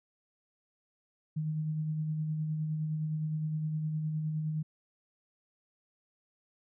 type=tone with tremolo; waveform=sine; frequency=155.1 Hz; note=D#3; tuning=5 cents flat; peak=-29 dBFS; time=1.36-4.63 s; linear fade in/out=10 ms; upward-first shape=sine; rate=9.7 Hz; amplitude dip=30%; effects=none